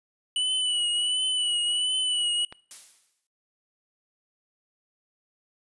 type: tone with vibrato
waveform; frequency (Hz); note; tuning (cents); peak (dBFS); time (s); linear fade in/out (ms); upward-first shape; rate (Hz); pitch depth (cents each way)
square; 2960; F#7; 0; -24; 0.36-2.45; 2; triangle; 1.4; 52
type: click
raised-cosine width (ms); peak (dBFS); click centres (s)
0.3; -24; 2.525
type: noise with exponential decay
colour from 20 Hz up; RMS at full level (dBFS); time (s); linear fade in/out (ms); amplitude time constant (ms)
blue; -38; 2.71-3.27; 0; 120
effects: noise-tail reverb RT60 0.6 s tail -24 dB re dry + resampled to 24000 Hz